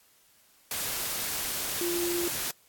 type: tone in noise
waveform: sine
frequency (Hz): 347.3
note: F4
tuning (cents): -10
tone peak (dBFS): -28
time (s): 1.81-2.28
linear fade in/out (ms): 2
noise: white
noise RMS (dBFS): -32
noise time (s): 0.71-2.51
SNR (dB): +1
effects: white hiss -62 dBFS RMS until 2.68 s + AAC 64 kbps